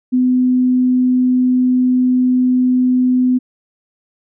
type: tone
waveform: sine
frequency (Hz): 252.5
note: B3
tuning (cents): +39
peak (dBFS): -10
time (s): 0.12-3.39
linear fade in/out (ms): 20
effects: none